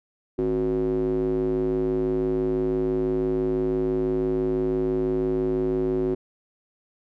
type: tone with band-pass filter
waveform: square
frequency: 53 Hz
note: G#1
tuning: 36 cents sharp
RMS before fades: -24 dBFS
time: 0.38-6.15 s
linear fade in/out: 10 ms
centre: 340 Hz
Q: 9.3
effects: none